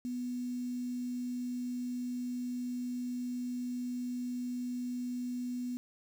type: tone with quantisation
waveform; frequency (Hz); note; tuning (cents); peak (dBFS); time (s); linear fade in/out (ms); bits
sine; 246.9; B3; 0; -34; 0.05-5.77; 0; 9
effects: none